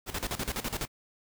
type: noise with tremolo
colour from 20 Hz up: pink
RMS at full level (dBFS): -32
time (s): 0.06-0.88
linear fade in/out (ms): 50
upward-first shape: square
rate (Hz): 12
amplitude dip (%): 80
effects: none